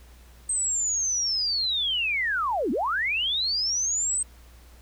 sine linear two-way sweep, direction down then up, 8340 to 212.1 to 8340 Hz, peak -23 dBFS, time 0.49-4.23 s, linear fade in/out 5 ms, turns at 2.71 s, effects added 60 Hz sine -48 dBFS peak until 4.81 s + pink hiss -56 dBFS RMS until 4.81 s

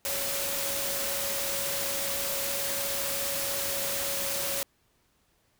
sine tone in noise, 556 Hz, C#5, 5 cents sharp, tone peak -37 dBFS, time 0.05-4.63 s, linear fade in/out 0 ms, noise white, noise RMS -31 dBFS, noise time 0.05-4.63 s, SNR -9 dB, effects pink hiss -69 dBFS RMS until 5.59 s

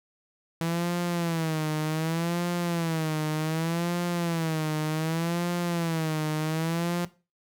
sawtooth tone with vibrato, 164.1 Hz, E3, 8 cents flat, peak -22 dBFS, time 0.61-7.05 s, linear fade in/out 0 ms, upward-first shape sine, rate 0.66 Hz, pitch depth 110 cents each way, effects noise-tail reverb RT60 0.3 s tail -17 dB re dry

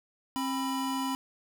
square tone pair together, 267 / 990 Hz, C4 / B5, +35 / +4 cents, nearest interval octave + major seventh, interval 2269 cents, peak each -32 / -34 dBFS, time 0.36-1.15 s, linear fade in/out 0 ms, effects none

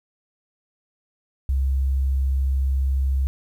sine tone, 67 Hz, C2, 42 cents sharp, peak -18 dBFS, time 1.49-3.27 s, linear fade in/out 0 ms, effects 9-bit

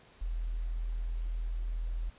sine tone, 41.2 Hz, E1, in tune, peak -31 dBFS, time 0.21-2.1 s, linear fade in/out 10 ms, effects pink hiss -59 dBFS RMS until 2.18 s + resampled to 8000 Hz

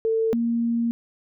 sine tone pair in turn, 447.4 / 233.3 Hz, A4 / A#3, +29 / +2 cents, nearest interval major seventh, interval 1127 cents, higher first, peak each -19 / -20 dBFS, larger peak first, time 0.05-0.33 / 0.33-0.91 s, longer second, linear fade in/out 0 ms, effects none

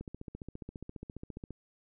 click train, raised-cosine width 3 ms, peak -29 dBFS, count 23, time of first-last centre 0.01-1.507 s, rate 14.7 Hz, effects none

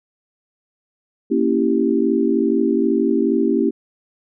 sine chord, A# diminished seventh, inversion none, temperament equal, 233.1 / 277.2 / 329.6 / 392 Hz, A#3 / C#4 / E4 / G4, 0 / 0 / 0 / 0 cents, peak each -20 dBFS, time 1.3-3.71 s, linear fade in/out 20 ms, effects none

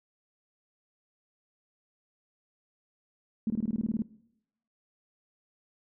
sine tone bursts, 220 Hz, A3, in tune, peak -25 dBFS, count 11, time 3.47-4.021 s, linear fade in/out 2 ms, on 31 ms, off 21 ms, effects noise-tail reverb RT60 0.8 s tail -20 dB re dry

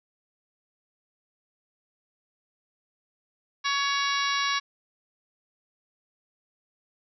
harmonic tone, 560 Hz, C#5, 18 cents sharp, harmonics 2 / 3 / 4 / 5 / 6 / 7 / 8 / 9 / 10, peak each -28 / -31 / -32 / -36 / -37 / -32 / -39 / -39 / -35 dBFS, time 3.64-4.6 s, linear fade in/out 20 ms, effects none

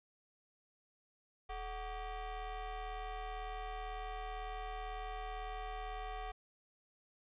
35% pulse ring-modulated tone, 392 Hz, G4, in tune, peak -36 dBFS, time 1.49-6.32 s, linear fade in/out 10 ms, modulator 353 Hz, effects resampled to 8000 Hz

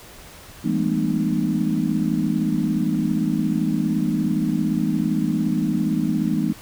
sine tone cluster, 165.7 / 201.7 / 219.1 / 251 / 305.1 Hz, E3 / G3 / A3 / B3 / D#4, +9 / +50 / -7 / +28 / -34 cents, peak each -25 dBFS, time 0.64-6.53 s, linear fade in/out 10 ms, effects pink hiss -43 dBFS RMS until 6.61 s

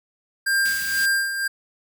square tone with tremolo, 1595 Hz, G6, 30 cents sharp, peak -18 dBFS, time 0.46-1.48 s, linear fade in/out 10 ms, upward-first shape sine, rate 2 Hz, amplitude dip 60%
white band-stop noise, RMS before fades -32 dBFS, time 0.65-1.06 s, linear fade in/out 5 ms, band 270 to 1300 Hz, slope 24 dB/octave
effects none

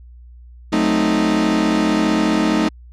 40% pulse chord, F# diminished seventh, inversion none, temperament equal, 185 / 220 / 261.6 / 311.1 Hz, F#3 / A3 / C4 / Eb4, 0 / 0 / 0 / 0 cents, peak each -23 / -18 / -23 / -17 dBFS, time 0.72-2.69 s, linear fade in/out 10 ms, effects added 60 Hz sine -38 dBFS peak until 2.92 s + low-pass 6000 Hz 12 dB/octave

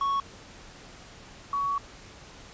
triangle / sine tone pair in turn, 1108.7 / 1124.2 Hz, C#6 / C#6, 0 / +24 cents, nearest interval unison, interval 24 cents, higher second, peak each -22 / -25 dBFS, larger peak first, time 0.01-0.2 / 1.53-1.78 s, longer second, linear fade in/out 2 ms, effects pink hiss -48 dBFS RMS until 2.53 s + resampled to 16000 Hz

